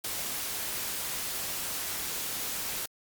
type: noise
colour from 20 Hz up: white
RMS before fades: -34 dBFS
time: 0.04-2.86 s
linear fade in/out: 5 ms
effects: Opus 48 kbps